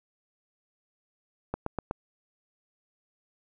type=click train; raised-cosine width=1 ms; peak=-16 dBFS; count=4; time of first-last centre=1.54-1.911 s; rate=8.09 Hz; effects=none